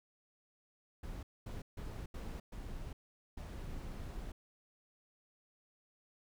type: noise bursts at uneven times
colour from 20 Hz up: brown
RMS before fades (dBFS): -44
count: 6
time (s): 1.03-1.23 / 1.46-1.62 / 1.77-2.06 / 2.14-2.4 / 2.52-2.93 / 3.37-4.32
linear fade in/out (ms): 5
effects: none